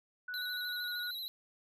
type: tone with pitch glide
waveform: sine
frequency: 1478 to 1451.8 Hz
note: F#6 to F#6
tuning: -2 to -33 cents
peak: -38 dBFS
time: 0.28-1.11 s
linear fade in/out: 5 ms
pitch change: -31 cents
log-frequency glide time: 0.49-0.94 s
type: tone with vibrato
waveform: square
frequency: 3958 Hz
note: B7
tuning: 3 cents sharp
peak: -39 dBFS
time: 0.34-1.28 s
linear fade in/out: 0 ms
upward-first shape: square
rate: 13 Hz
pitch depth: 41 cents each way
effects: none